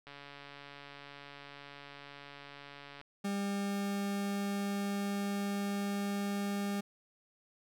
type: click train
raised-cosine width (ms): 0.3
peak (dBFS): -33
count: 419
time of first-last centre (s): 0.07-3.014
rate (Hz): 142
type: tone with pitch glide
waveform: 40% pulse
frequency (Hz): 200 to 201.2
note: G3 to G3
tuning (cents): +35 to +45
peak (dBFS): -32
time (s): 3.24-6.81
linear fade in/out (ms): 10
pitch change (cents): +10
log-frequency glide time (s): 3.63-6.58
effects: none